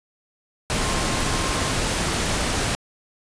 sine tone in noise, 1061 Hz, C6, 24 cents sharp, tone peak -33 dBFS, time 0.77-1.7 s, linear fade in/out 0 ms, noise pink, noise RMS -23 dBFS, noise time 0.7-2.75 s, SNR -13 dB, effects resampled to 22050 Hz

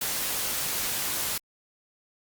white noise, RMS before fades -29 dBFS, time 0.01-1.38 s, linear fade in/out 5 ms, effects Opus 48 kbps

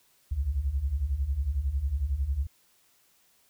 sine beating tone pair, 61.74 / 72.74 Hz, B1 / D2, 0 / -16 cents, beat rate 11 Hz, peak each -31 / -27 dBFS, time 0.31-2.47 s, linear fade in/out 10 ms, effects white hiss -65 dBFS RMS until 3.49 s

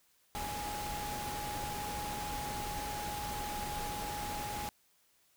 sine tone in noise, 830.6 Hz, G#5, in tune, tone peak -39 dBFS, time 0.35-4.69 s, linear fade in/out 0 ms, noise pink, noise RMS -41 dBFS, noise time 0.35-4.69 s, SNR -1 dB, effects white hiss -70 dBFS RMS until 5.36 s

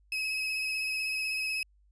35% pulse tone with vibrato, 2561 Hz, D#7, 49 cents sharp, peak -28 dBFS, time 0.12-1.63 s, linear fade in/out 2 ms, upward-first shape sine, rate 16 Hz, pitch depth 22 cents each way, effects added 50 Hz sine -61 dBFS peak until 1.91 s + resampled to 22050 Hz

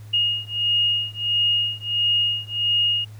sine beating tone pair, 2858 / 2859.5 Hz, F7 / F7, +39 / +40 cents, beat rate 1.5 Hz, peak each -22 dBFS, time 0.13-3.05 s, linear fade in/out 10 ms, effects added 106 Hz sine -37 dBFS peak until 3.19 s + pink hiss -53 dBFS RMS until 3.19 s

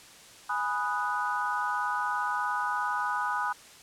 sine chord, G# minor seventh, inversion none, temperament equal, 830.6 / 987.8 / 1244.5 / 1480 Hz, G#5 / B5 / D#6 / F#6, 0 / 0 / 0 / 0 cents, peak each -34 / -32 / -32 / -33 dBFS, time 0.49-3.53 s, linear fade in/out 10 ms, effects white hiss -51 dBFS RMS until 3.82 s + low-pass 9000 Hz 12 dB/octave

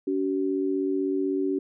sine tone pair together, 284 / 380 Hz, C#4 / F#4, +42 / +46 cents, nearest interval perfect fourth, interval 504 cents, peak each -26 dBFS, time 0.07-1.59 s, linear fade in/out 5 ms, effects none

